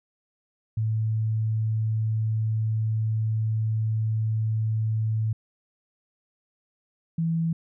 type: tone pair in turn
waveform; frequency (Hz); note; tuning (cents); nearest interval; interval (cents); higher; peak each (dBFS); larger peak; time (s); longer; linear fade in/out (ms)
sine; 110 / 164.81; A2 / E3; 0 / 0; perfect fifth; 700; second; -22; neither; 0.77-5.33 / 7.18-7.53; first; 5
effects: none